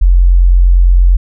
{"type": "tone", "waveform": "sine", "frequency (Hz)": 44.38, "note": "F1", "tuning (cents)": 29, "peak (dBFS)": -3, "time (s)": [0.01, 1.17], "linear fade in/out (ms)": 10, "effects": []}